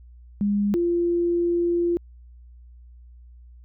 sine tone pair in turn, 203.8 / 345.1 Hz, G#3 / F4, -32 / -21 cents, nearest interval major sixth, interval 911 cents, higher second, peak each -19 dBFS, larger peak neither, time 0.41-0.74 / 0.74-1.97 s, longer second, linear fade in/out 0 ms, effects added 60 Hz sine -44 dBFS peak until 3.64 s

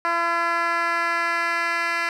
10% pulse tone with band-pass filter sweep, 339.1 Hz, E4, 49 cents sharp, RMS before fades -23 dBFS, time 0.05-2.09 s, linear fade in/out 0 ms, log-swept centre 1200 to 2200 Hz, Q 1.3, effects none

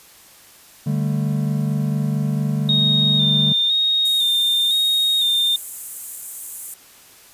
triangle chord, D suspended fourth, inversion none, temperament just, 146.83 / 195.78 / 220.2 Hz, D3 / G3 / A3, 0 / -2 / +2 cents, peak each -18 / -23 / -23 dBFS, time 0.86-3.53 s, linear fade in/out 10 ms
sine tone with vibrato, 3675 Hz, A#7, 25 cents flat, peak -15 dBFS, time 2.69-5.56 s, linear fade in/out 2 ms, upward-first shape square, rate 0.99 Hz, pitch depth 28 cents each way
pink high-pass noise, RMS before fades -32 dBFS, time 4.05-6.74 s, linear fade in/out 2 ms, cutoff 7400 Hz, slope 48 dB/octave
effects white hiss -47 dBFS RMS until 7.33 s + resampled to 32000 Hz

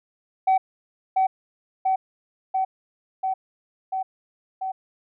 sine tone with echo, 760 Hz, F#5, 46 cents sharp, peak -13 dBFS, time 0.47-0.58 s, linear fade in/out 10 ms, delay 690 ms, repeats 6, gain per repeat -2 dB, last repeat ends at 4.72 s, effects tanh soft clip ceiling -14 dBFS

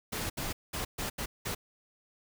pink noise bursts at uneven times, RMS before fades -35 dBFS, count 6, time 0.12-0.3 / 0.37-0.53 / 0.73-0.85 / 0.98-1.1 / 1.18-1.26 / 1.45-1.55 s, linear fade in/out 10 ms, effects none

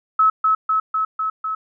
sine tone with echo, 1293 Hz, E6, 34 cents flat, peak -11 dBFS, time 0.19-0.3 s, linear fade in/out 5 ms, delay 250 ms, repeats 5, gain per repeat -2 dB, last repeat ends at 1.55 s, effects none

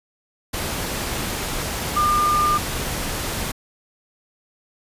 sine tone in noise, 1204 Hz, D6, 43 cents sharp, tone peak -16 dBFS, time 1.96-2.58 s, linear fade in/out 10 ms, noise pink, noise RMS -26 dBFS, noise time 0.53-3.52 s, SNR +7 dB, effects resampled to 32000 Hz

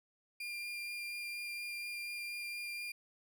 35% pulse tone with vibrato, 2400 Hz, D7, 37 cents sharp, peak -38 dBFS, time 0.4-2.92 s, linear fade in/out 5 ms, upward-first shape sine, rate 4.2 Hz, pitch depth 9 cents each way, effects none

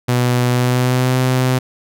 sawtooth tone with pitch glide, 123.47 to 128.19 Hz, B2 to C3, 0 to -35 cents, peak -9 dBFS, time 0.08-1.59 s, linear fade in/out 10 ms, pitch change +65 cents, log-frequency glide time 0.51-1.16 s, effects none

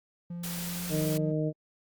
triangle tone with pitch glide, 173 to 178.17 Hz, F3 to F3, -16 to +35 cents, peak -33 dBFS, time 0.3-1.32 s, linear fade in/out 5 ms, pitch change +51 cents, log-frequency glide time 0.58-0.98 s
white noise, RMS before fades -38 dBFS, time 0.43-1.18 s, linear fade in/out 10 ms
harmonic tone, 154.4 Hz, D#3, 13 cents flat, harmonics 1 / 2 / 3 / 4, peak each -29 / -32 / -34 / -35 dBFS, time 0.89-1.53 s, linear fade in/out 50 ms
effects Opus 48 kbps

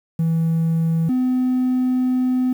triangle tone pair in turn, 163.7 / 254 Hz, E3 / B3, -12 / +49 cents, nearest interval minor sixth, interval 761 cents, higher second, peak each -13 dBFS, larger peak neither, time 0.19-1.09 / 1.09-2.53 s, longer second, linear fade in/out 5 ms, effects tanh soft clip ceiling -11 dBFS + 8-bit

